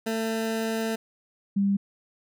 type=tone pair in turn; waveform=20% pulse / sine; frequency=223.6 / 198.71 Hz; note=A3 / G3; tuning=+28 / +24 cents; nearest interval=major second; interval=204 cents; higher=first; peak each=-21 / -20 dBFS; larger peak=second; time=0.06-0.96 / 1.56-1.77 s; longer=first; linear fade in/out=10 ms; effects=none